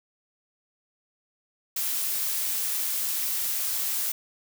blue noise, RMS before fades -28 dBFS, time 1.76-4.12 s, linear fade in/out 5 ms, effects none

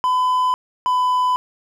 triangle tone pair in turn, 1008 / 1002.2 Hz, B5 / B5, +35 / +25 cents, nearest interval unison, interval 10 cents, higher first, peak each -13 dBFS, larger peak neither, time 0.04-0.54 / 0.86-1.36 s, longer neither, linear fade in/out 0 ms, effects none

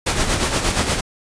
pink noise with tremolo, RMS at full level -17 dBFS, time 0.06-1.01 s, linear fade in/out 10 ms, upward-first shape sine, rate 8.5 Hz, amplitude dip 55%, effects resampled to 22050 Hz

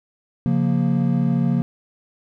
triangle chord, Bb minor, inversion first, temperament equal with one note detuned, 138.59 / 176.24 / 233.1 Hz, Db3 / F3 / Bb3, 0 / +16 / 0 cents, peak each -19 dBFS, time 0.46-1.62 s, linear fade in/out 0 ms, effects none

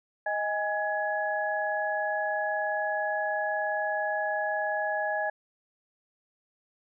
sine tone cluster, 627 / 822 / 1683 Hz, D#5 / G#5 / G#6, +13 / -18 / +23 cents, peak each -31 dBFS, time 0.26-5.3 s, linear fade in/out 5 ms, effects none

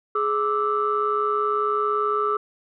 sine tone cluster, 419.4 / 1176 / 1314 Hz, G#4 / D6 / E6, +17 / +2 / -6 cents, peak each -24 dBFS, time 0.15-2.37 s, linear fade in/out 5 ms, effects tanh soft clip ceiling -10 dBFS

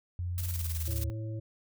sine tone with pitch glide, 88.4 to 76.96 Hz, F2 to D#2, +22 to -18 cents, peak -31 dBFS, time 0.19-1.1 s, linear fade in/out 0 ms, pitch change -240 cents, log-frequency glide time 0.42-0.97 s
blue noise with tremolo, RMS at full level -38 dBFS, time 0.38-1.04 s, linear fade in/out 0 ms, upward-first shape square, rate 19 Hz, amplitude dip 55%
harmonic tone, 110 Hz, A2, in tune, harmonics 1 / 3 / 5, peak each -34 / -44 / -48 dBFS, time 0.87-1.4 s, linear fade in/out 10 ms
effects none

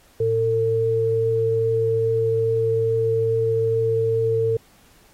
sine tone pair together, 112.8 / 451.2 Hz, A2 / A4, +44 / +44 cents, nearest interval 2 octaves, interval 2400 cents, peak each -25 / -18 dBFS, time 0.2-4.57 s, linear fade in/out 5 ms, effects pink hiss -55 dBFS RMS until 5.13 s + AAC 48 kbps

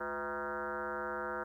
sine tone with frequency modulation, 941 Hz, A#5, 16 cents sharp, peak -35 dBFS, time 0-1.44 s, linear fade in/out 10 ms, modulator 146 Hz, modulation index 4.3, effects 12-bit

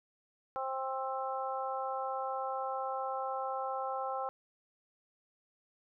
harmonic tone, 264.3 Hz, C4, 18 cents sharp, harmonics 2 / 3 / 4 / 5, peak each -39 / -37 / -41 / -41 dBFS, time 0.56-4.29 s, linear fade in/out 0 ms, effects none

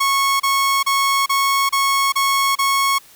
sawtooth tone bursts, 1100 Hz, C#6, 14 cents flat, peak -11 dBFS, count 7, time 0-2.986 s, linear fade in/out 10 ms, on 400 ms, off 31 ms, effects white hiss -47 dBFS RMS until 3.15 s

